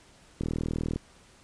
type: click train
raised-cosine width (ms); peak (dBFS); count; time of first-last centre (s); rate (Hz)
3; -17; 23; 0.41-0.96; 40
effects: pink hiss -57 dBFS RMS until 1.43 s + resampled to 22050 Hz